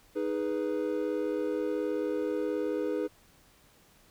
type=chord; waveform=triangle; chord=G# minor; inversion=second; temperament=equal; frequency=311.1 / 415.3 / 493.9 Hz; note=D#4 / G#4 / B4; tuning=0 / 0 / 0 cents; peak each=-31 dBFS; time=0.15-3.08 s; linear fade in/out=20 ms; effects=pink hiss -61 dBFS RMS until 4.1 s